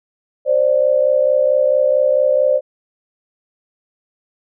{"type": "tone pair together", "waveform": "sine", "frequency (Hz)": [526.5, 591], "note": ["C5", "D5"], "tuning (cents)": [11, 11], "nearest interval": "major second", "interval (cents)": 200, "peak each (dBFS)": -14, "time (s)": [0.45, 2.61], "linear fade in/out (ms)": 50, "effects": []}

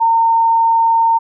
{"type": "tone", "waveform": "sine", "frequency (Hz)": 913, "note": "A#5", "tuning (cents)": -36, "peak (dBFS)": -9, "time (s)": [0, 1.19], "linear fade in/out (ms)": 20, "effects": []}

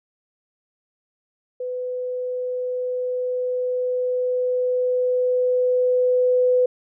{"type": "tone with level ramp", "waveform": "sine", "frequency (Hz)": 501, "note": "B4", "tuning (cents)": 25, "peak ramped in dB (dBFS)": [-25, -14], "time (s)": [1.6, 6.66], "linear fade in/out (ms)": 5, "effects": []}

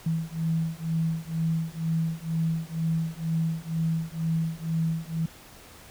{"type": "beating tone pair", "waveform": "sine", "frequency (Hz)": [161.7, 163.8], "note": ["E3", "E3"], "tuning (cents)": [-33, -11], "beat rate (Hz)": 2.1, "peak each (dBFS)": -28, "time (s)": [0.06, 5.26], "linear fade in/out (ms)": 5, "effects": ["pink hiss -49 dBFS RMS until 5.9 s"]}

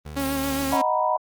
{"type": "tone", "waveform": "25% pulse", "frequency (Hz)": 75.8, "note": "D#2", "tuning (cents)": -45, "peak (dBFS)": -30, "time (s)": [0.05, 0.75], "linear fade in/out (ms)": 10}
{"type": "tone with vibrato", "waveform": "sawtooth", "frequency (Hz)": 273.4, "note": "C#4", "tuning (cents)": -24, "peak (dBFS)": -20, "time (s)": [0.16, 0.82], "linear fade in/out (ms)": 10, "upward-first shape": "sine", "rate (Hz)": 7.3, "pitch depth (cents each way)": 28}
{"type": "band-stop noise", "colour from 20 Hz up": "white", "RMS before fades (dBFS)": -35, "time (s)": [0.19, 0.77], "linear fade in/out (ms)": 10, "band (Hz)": [1600, 2300], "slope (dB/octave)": 96}
{"type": "chord", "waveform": "sine", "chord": "B major seventh", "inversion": "first", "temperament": "equal", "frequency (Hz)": [622.3, 740, 932.3, 987.8], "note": ["D#5", "F#5", "A#5", "B5"], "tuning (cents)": [0, 0, 0, 0], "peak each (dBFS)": [-25, -26, -27, -23], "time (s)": [0.72, 1.17], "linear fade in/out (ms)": 5}
{"effects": ["Opus 32 kbps"]}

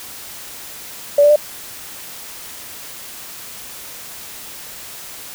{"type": "tone with pitch steps", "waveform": "sine", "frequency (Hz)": [576, 586.1, 596.3], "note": ["D5", "D5", "D5"], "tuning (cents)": [-34, -4, 26], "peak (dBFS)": -7, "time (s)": [1.18, 1.36], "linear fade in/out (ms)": 5, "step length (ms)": 60, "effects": ["white hiss -34 dBFS RMS until 5.34 s"]}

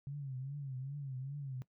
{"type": "tone with vibrato", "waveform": "sine", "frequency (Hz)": 136.4, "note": "C#3", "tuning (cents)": -28, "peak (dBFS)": -39, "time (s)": [0.07, 1.62], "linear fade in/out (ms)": 0, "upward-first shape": "triangle", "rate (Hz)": 2.5, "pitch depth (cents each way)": 130, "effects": ["noise-tail reverb RT60 0.1 s tail -18 dB re dry"]}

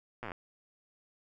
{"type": "slowing click train", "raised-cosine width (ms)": 0.5, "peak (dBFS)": -25, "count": 10, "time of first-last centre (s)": [0.23, 0.318], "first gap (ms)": 8, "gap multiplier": 1.05, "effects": []}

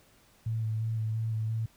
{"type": "tone with vibrato", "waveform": "sine", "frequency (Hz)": 111.1, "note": "A2", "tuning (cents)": 17, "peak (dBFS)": -28, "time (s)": [0.46, 1.66], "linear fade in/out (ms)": 5, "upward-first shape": "square", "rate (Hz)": 2.9, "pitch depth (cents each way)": 17, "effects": ["pink hiss -62 dBFS RMS until 1.76 s"]}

